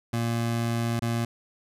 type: tone with dropouts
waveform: 25% pulse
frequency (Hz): 116.54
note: A#2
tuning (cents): 0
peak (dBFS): -21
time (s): 0.13-1.25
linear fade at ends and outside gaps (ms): 5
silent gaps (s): 0.995-1.021
effects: resampled to 32000 Hz